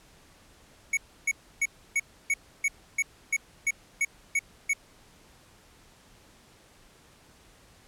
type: tone bursts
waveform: square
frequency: 2227 Hz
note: C#7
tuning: 7 cents sharp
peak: -23 dBFS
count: 12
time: 0.93-4.734 s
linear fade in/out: 5 ms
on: 42 ms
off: 300 ms
effects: pink hiss -57 dBFS RMS until 7.87 s + low-pass 11000 Hz 12 dB/octave